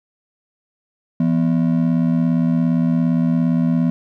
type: ring-modulated tone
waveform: triangle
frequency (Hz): 207.7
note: G#3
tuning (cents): 0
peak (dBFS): -9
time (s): 1.2-3.9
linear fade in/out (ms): 0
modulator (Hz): 38.7
effects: none